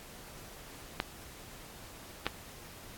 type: clicks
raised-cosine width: 0.3 ms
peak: -13 dBFS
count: 2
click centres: 1.001 / 2.266 s
effects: pink hiss -50 dBFS RMS until 2.97 s + AAC 64 kbps